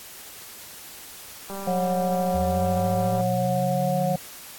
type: click train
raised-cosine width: 1 ms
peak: -23 dBFS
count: 336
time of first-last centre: 1.5-3.209 s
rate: 196 Hz
type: harmonic tone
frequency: 182.1 Hz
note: F#3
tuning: 27 cents flat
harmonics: 1 / 3 / 4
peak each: -26 / -26 / -26 dBFS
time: 1.67-4.16 s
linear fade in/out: 5 ms
type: linear sweep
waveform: sine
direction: up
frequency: 77.6 to 155.56 Hz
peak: -27 dBFS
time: 2.34-4.16 s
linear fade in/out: 5 ms
effects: white hiss -42 dBFS RMS until 4.58 s + AAC 64 kbps